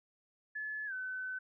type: tone with pitch glide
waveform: sine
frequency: 1720 to 1514.7 Hz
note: A6 to F#6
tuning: -40 to +40 cents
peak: -37 dBFS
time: 0.55-1.39 s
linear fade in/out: 10 ms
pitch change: -220 cents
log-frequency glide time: 0.86-0.93 s
effects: none